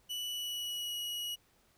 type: tone with pitch glide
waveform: 40% pulse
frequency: 2960 to 2909 Hz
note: F#7 to F#7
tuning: 0 to -30 cents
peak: -35 dBFS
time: 0.09-1.36 s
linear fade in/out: 20 ms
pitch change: -30 cents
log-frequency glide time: 0.28-0.95 s
effects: pink hiss -69 dBFS RMS until 1.77 s